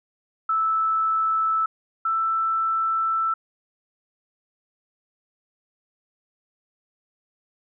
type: tone pair in turn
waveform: sine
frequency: 1313 / 1326.7 Hz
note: E6 / E6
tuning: -7 / +11 cents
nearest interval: unison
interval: 18 cents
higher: second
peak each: -19 / -20 dBFS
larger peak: first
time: 0.49-1.66 / 2.05-3.34 s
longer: second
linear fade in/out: 5 ms
effects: none